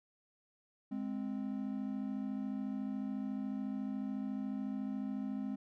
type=tone pair together; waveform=triangle; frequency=207.6 / 261.6 Hz; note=G#3 / C4; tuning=0 / 0 cents; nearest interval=major third; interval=400 cents; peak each=-37 / -37 dBFS; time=0.91-5.56 s; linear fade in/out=10 ms; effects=none